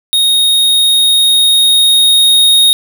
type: tone with level ramp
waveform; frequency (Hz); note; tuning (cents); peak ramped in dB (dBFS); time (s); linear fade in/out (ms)
square; 3729; A#7; 0; -8 to -5; 0.13-2.73; 0
effects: none